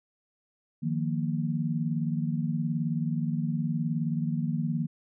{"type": "chord", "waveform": "sine", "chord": "Eb suspended second", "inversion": "none", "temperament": "equal", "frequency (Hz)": [155.56, 174.61, 233.1], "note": ["Eb3", "F3", "Bb3"], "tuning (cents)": [0, 0, 0], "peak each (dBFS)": [-29, -32, -31], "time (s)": [0.82, 4.87], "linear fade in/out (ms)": 20, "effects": []}